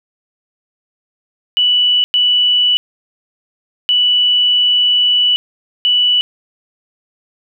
sine tone bursts at uneven times, 2960 Hz, F#7, in tune, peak -9 dBFS, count 4, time 1.57-2.04 / 2.14-2.77 / 3.89-5.36 / 5.85-6.21 s, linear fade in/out 0 ms, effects none

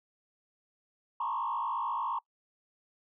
sine tone with frequency modulation, 1010 Hz, B5, 39 cents sharp, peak -29 dBFS, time 1.2-2.19 s, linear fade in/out 5 ms, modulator 54.3 Hz, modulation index 2.2, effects noise-tail reverb RT60 0.1 s tail -24 dB re dry + tanh soft clip ceiling -25 dBFS

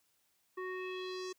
square tone with low-pass filter sweep, 370 Hz, F#4, in tune, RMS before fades -41 dBFS, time 0.57-1.33 s, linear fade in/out 10 ms, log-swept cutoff 1500 to 6400 Hz, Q 3.3, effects white hiss -75 dBFS RMS until 1.38 s + high-pass 60 Hz 12 dB/octave

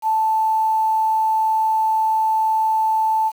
sine tone, 879 Hz, A5, 2 cents flat, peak -15 dBFS, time 0.02-3.32 s, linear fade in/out 50 ms, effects 7-bit

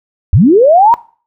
sine linear sweep, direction up, 65 to 968 Hz, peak -3 dBFS, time 0.33-0.94 s, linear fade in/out 0 ms, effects noise-tail reverb RT60 0.4 s tail -20 dB re dry

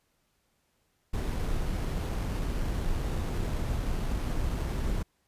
brown noise with sample-and-hold, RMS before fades -30 dBFS, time 1.13-5.03 s, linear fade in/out 10 ms, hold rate 7350 Hz, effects pink hiss -73 dBFS RMS until 5.27 s + resampled to 32000 Hz

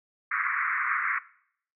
pink band-pass noise, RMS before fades -28 dBFS, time 0.31-1.19 s, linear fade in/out 10 ms, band 1100 to 2200 Hz, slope 96 dB/octave, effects noise-tail reverb RT60 0.6 s tail -18 dB re dry

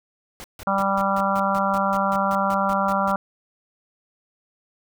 pink noise bursts, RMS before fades -38 dBFS, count 15, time 0.4-3.115 s, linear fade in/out 0 ms, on 41 ms, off 150 ms
harmonic tone, 196 Hz, G3, in tune, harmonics 1 / 3 / 4 / 5 / 6 / 7, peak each -26 / -26 / -26 / -26 / -26 / -26 dBFS, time 0.67-3.16 s, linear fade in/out 2 ms
effects none

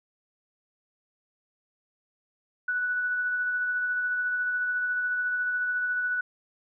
sine tone with tremolo, 1480 Hz, F#6, in tune, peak -24 dBFS, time 2.68-6.21 s, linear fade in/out 5 ms, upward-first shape sine, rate 14 Hz, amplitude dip 25%, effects none

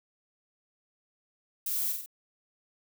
violet noise with echo, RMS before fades -32 dBFS, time 1.66-1.92 s, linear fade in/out 5 ms, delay 47 ms, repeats 3, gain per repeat -4 dB, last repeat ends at 2.061 s, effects none

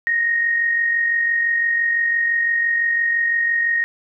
sine tone with amplitude modulation, 1864.7 Hz, A#6, in tune, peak -14 dBFS, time 0.07-3.84 s, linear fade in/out 0 ms, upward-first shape sine, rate 45.9 Hz, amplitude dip 40%, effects none

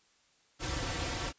pink noise with comb filter, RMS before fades -35 dBFS, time 0.59-1.33 s, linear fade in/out 50 ms, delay 4.8 ms, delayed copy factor -1, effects white hiss -68 dBFS RMS until 1.38 s + resampled to 16000 Hz

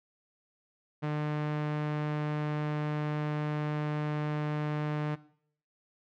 sawtooth tone with low-pass filter, 150.3 Hz, D3, 40 cents sharp, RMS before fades -32 dBFS, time 1.02-5.16 s, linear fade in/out 20 ms, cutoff 2300 Hz, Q 0.7, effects noise-tail reverb RT60 0.6 s tail -18 dB re dry

